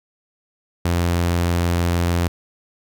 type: tone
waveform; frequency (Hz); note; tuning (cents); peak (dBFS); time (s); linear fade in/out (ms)
sawtooth; 86.4; F2; -18; -13; 0.85-2.28; 5
effects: none